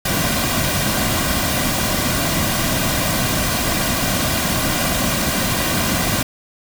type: noise with comb filter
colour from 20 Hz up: pink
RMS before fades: -19 dBFS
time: 0.05-6.23 s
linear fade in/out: 5 ms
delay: 2.3 ms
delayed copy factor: -0.55
effects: none